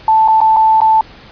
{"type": "tone with dropouts", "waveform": "sine", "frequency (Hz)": 880, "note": "A5", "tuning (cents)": 0, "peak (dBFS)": -6, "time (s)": [0.08, 1.01], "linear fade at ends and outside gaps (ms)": 2, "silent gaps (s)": [[0.278, 0.283], [0.405, 0.414], [0.564, 0.567], [0.805, 0.816]], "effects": ["pink hiss -38 dBFS RMS until 1.31 s", "resampled to 11025 Hz"]}